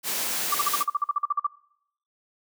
white noise, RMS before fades -28 dBFS, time 0.03-0.85 s, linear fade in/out 50 ms
sine tone bursts, 1168 Hz, D6, 10 cents flat, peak -20 dBFS, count 14, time 0.52-1.468 s, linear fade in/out 5 ms, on 25 ms, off 46 ms
effects noise-tail reverb RT60 0.7 s tail -21 dB re dry + high-pass 200 Hz 12 dB/octave

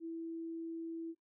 sine tone, 329.6 Hz, E4, in tune, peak -39 dBFS, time 0-1.15 s, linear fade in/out 50 ms, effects noise-tail reverb RT60 0.1 s tail -17 dB re dry

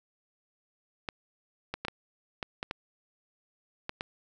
clicks, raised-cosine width 0.3 ms, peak -17 dBFS, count 9, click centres 1.088 / 1.74 / 1.85 / 1.883 / 2.428 / 2.629 / 2.711 / 3.894 / 4.009 s, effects none

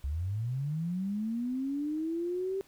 sine linear sweep, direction up, 65.1 to 392 Hz, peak -30 dBFS, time 0.04-2.61 s, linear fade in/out 0 ms, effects pink hiss -62 dBFS RMS until 2.67 s

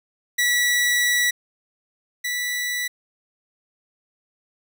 sawtooth tone pair in turn, 1947 / 1963.9 Hz, B6 / B6, -25 / -10 cents, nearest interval unison, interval 15 cents, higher second, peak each -14 / -20 dBFS, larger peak first, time 0.38-1.31 / 2.24-2.88 s, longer first, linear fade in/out 10 ms, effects none

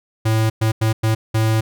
square tone bursts at uneven times, 110.7 Hz, A2, 11 cents sharp, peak -15 dBFS, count 5, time 0.25-0.5 / 0.61-0.72 / 0.81-0.93 / 1.03-1.15 / 1.34-1.61 s, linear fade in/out 10 ms, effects none

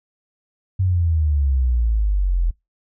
sine exponential sweep, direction down, 95.8 to 41.21 Hz, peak -15 dBFS, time 0.79-2.51 s, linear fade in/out 10 ms, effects noise-tail reverb RT60 0.2 s tail -25 dB re dry

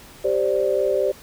sine chord, G suspended fourth, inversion none, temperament equal, 392 / 523.3 / 587.3 Hz, G4 / C5 / D5, 0 / 0 / 0 cents, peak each -22 dBFS, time 0.24-1.12 s, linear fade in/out 10 ms, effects pink hiss -45 dBFS RMS until 1.22 s

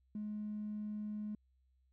triangle tone with tanh clipping, 210.8 Hz, G#3, 26 cents sharp, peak -38 dBFS, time 0.15-1.35 s, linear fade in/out 2 ms, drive 1 dB, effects added 64 Hz sine -70 dBFS peak until 1.92 s

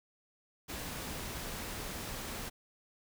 pink noise, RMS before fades -41 dBFS, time 0.68-2.5 s, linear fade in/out 20 ms, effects none

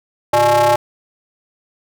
square ring-modulated tone, 123.47 Hz, B2, in tune, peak -8 dBFS, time 0.33-0.76 s, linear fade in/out 5 ms, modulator 724 Hz, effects none

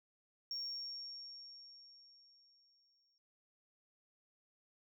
sine tone with exponential decay, 5530 Hz, F8, 18 cents flat, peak -37 dBFS, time 0.51-3.18 s, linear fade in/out 1 ms, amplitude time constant 580 ms, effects noise-tail reverb RT60 1.0 s tail -23 dB re dry + tanh soft clip ceiling -35 dBFS

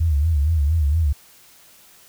sine tone with vibrato, 76.6 Hz, D#2, 27 cents flat, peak -15 dBFS, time 0-1.13 s, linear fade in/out 10 ms, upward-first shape sine, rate 4.3 Hz, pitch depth 150 cents each way, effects white hiss -50 dBFS RMS until 2.08 s

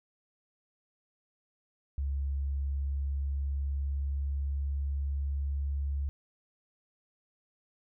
sine tone with pitch glide, 69.3 to 70.19 Hz, C#2 to C#2, 0 to +22 cents, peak -29 dBFS, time 1.98-6.09 s, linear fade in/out 0 ms, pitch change +22 cents, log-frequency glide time 2.34-5.97 s, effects none

